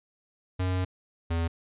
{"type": "tone pair in turn", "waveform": "square", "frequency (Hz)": [92.1, 83.41], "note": ["F#2", "E2"], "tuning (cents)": [-7, 21], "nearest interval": "major second", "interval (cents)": 172, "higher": "first", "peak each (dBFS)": -26, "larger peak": "neither", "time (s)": [[0.59, 0.85], [1.3, 1.48]], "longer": "first", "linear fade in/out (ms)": 10, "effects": ["resampled to 8000 Hz"]}